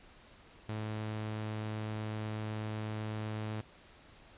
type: tone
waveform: sawtooth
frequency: 108 Hz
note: A2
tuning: 32 cents flat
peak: -32 dBFS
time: 0.69-3.61 s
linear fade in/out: 0 ms
effects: pink hiss -58 dBFS RMS until 4.37 s + resampled to 8000 Hz